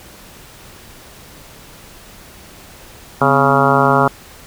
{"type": "harmonic tone with a mistuned harmonic", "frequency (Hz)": 138.59, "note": "C#3", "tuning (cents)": 0, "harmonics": [1, 2, 3, 4, 5, 6, 7, 8, 9, 10], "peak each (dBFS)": [-19, -19, -19, -19, -19, -19, -19, -19, -19, -19], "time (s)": [3.21, 4.08], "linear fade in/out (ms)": 5, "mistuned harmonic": 2, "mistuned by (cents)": -120, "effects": ["pink hiss -40 dBFS RMS until 4.46 s"]}